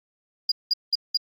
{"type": "tone bursts", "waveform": "sine", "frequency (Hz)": 4860, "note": "D#8", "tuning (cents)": -42, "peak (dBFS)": -17, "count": 4, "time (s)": [0.49, 1.172], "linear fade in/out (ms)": 5, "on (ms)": 28, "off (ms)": 190, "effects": ["tanh soft clip ceiling -14 dBFS", "Opus 48 kbps"]}